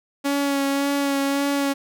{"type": "tone with vibrato", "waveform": "sawtooth", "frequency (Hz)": 279.5, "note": "C#4", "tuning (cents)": 14, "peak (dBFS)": -16, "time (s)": [0.24, 1.74], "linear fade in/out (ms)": 20, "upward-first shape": "sine", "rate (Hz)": 1.8, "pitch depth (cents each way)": 19, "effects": []}